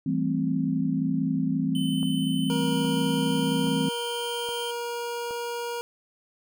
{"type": "chord", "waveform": "sine", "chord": "A minor seventh", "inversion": "second", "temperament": "equal", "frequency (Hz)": [164.81, 196, 220, 261.6], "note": ["E3", "G3", "A3", "C4"], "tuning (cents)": [0, 0, 0, 0], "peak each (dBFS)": [-28, -30, -32, -26], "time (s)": [0.06, 3.89], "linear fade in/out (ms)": 5}
{"type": "tone with pitch glide", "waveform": "square", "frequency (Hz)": [3043, 3132], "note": ["F#7", "G7"], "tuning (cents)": [48, -2], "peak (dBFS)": -34, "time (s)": [1.75, 4.71], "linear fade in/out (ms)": 2, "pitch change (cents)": 50, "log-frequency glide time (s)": [2.82, 4.46]}
{"type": "click train", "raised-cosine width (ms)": 1, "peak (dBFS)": -28, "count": 5, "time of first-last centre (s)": [2.03, 5.309], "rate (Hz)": 1.22}
{"type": "tone", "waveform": "25% pulse", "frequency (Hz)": 474.4, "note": "A#4", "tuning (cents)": 30, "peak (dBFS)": -26, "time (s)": [2.5, 5.81], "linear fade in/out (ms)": 0}
{"effects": []}